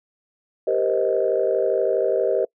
sine chord, C minor seventh, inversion second, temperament just, 392.4 / 470.9 / 523.3 / 627.9 Hz, G4 / Bb4 / C5 / Eb5, +2 / +18 / 0 / +16 cents, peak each -23 dBFS, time 0.67-2.45 s, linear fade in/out 5 ms, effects noise-tail reverb RT60 0.1 s tail -25 dB re dry + tanh soft clip ceiling -8 dBFS

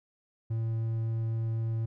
triangle tone, 113 Hz, A2, 47 cents sharp, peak -26 dBFS, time 0.5-1.86 s, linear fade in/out 10 ms, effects none

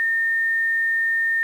sine tone with quantisation, 1821 Hz, A#6, 41 cents flat, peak -18 dBFS, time 0-1.43 s, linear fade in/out 0 ms, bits 8, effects none

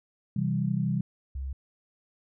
sine chord, C major, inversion none, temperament equal, 130.81 / 164.81 / 196 Hz, C3 / E3 / G3, 0 / 0 / 0 cents, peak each -29 dBFS, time 0.36-1.01 s, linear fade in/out 5 ms
sine tone, 67 Hz, C2, 42 cents sharp, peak -31 dBFS, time 1.35-1.53 s, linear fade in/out 5 ms
effects none

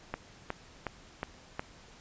click train, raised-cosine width 0.5 ms, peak -18 dBFS, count 5, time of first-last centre 0.14-1.595 s, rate 2.75 Hz, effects pink hiss -55 dBFS RMS until 2 s + resampled to 16000 Hz

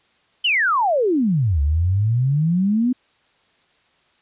sine exponential two-way sweep, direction down then up, 3136 to 69.3 to 257.8 Hz, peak -15 dBFS, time 0.44-2.93 s, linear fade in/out 10 ms, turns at 1.61 s, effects white hiss -60 dBFS RMS until 4.21 s + resampled to 8000 Hz

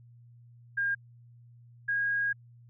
sine tone pair in turn, 1613 / 1636.5 Hz, G6 / G#6, +49 / -26 cents, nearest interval unison, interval 25 cents, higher second, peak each -26 dBFS, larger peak neither, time 0.77-0.95 / 1.88-2.33 s, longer second, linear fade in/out 10 ms, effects added 119 Hz sine -52 dBFS peak until 2.69 s

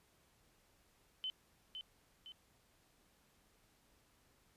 sine tone with echo, 3051 Hz, G7, 48 cents flat, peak -38 dBFS, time 1.24-1.3 s, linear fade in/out 0 ms, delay 510 ms, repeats 2, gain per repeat -6 dB, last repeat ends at 2.32 s, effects pink hiss -72 dBFS RMS until 4.56 s + resampled to 32000 Hz

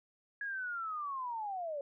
sine linear sweep, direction down, 1674 to 549 Hz, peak -36 dBFS, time 0.41-1.81 s, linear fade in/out 2 ms, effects none

